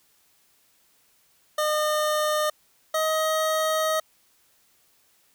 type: tone pair in turn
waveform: 25% pulse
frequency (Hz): 608 / 630.1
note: D#5 / D#5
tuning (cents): -40 / +22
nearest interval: minor second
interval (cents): 62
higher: second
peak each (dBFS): -18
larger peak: neither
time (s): 1.58-2.5 / 2.94-4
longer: second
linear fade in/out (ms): 5
effects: white hiss -63 dBFS RMS until 5.34 s